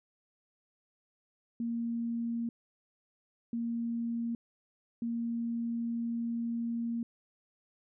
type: tone bursts at uneven times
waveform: sine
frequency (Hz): 233.1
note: A#3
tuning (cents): 0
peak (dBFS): -31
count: 3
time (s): 1.6-2.49 / 3.53-4.35 / 5.02-7.03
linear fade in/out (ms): 2
effects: none